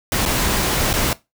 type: noise with dropouts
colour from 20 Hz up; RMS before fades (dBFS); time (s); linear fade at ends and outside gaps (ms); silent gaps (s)
pink; -19; 0.12-1.13; 1; 0.253-0.26 / 0.93-0.938
effects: noise-tail reverb RT60 0.2 s tail -18 dB re dry